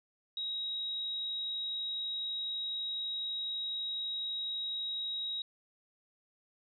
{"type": "tone", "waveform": "sine", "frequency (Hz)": 3812, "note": "A#7", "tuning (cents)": 38, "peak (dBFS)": -34, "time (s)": [0.37, 5.42], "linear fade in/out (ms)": 2, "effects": []}